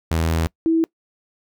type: tone pair in turn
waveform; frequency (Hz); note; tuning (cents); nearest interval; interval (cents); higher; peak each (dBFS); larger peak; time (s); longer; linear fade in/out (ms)
sawtooth / sine; 81.6 / 326.4; E2 / E4; -17 / -17; 2 octaves; 2400; second; -14; neither; 0.11-0.47 / 0.66-0.84; first; 0
effects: noise-tail reverb RT60 0.1 s tail -24 dB re dry